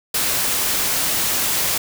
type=noise; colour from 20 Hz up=white; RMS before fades=-20 dBFS; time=0.14-1.78 s; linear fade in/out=5 ms; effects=none